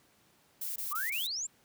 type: noise bursts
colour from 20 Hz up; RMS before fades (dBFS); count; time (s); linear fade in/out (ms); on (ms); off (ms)
violet; -37; 4; 0.61-1.27; 5; 150; 20
type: exponential sweep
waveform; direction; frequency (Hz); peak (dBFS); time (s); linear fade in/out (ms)
sine; up; 1097 to 7710; -33; 0.91-1.47; 10
effects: pink hiss -66 dBFS RMS until 1.64 s + high-pass 100 Hz 12 dB/octave